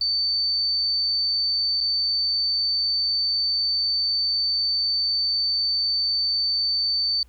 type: tone with dropouts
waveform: sine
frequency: 4552 Hz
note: C#8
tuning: 45 cents sharp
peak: -20 dBFS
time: 0.01-7.23 s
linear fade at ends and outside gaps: 2 ms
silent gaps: 1.805-1.809 s
effects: added 60 Hz sine -49 dBFS peak until 7.28 s + pink hiss -63 dBFS RMS until 7.28 s